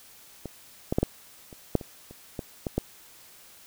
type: clicks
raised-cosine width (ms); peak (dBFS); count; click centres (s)
2; -21 / -12 / -8 / -9 / -30 / -7 / -25 / -30 / -18 / -15 / -11; 11; 0.457 / 0.925 / 0.985 / 1.03 / 1.528 / 1.753 / 1.812 / 2.11 / 2.392 / 2.668 / 2.78
effects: white hiss -52 dBFS RMS until 3.66 s